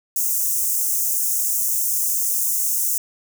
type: high-pass noise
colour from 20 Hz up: white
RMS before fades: -21 dBFS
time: 0.16-2.98 s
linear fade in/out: 2 ms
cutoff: 6100 Hz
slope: 48 dB/octave
effects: none